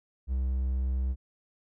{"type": "tone", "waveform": "triangle", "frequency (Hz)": 64.6, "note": "C2", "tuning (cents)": -21, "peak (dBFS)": -24, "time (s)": [0.27, 1.16], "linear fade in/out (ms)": 50, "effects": []}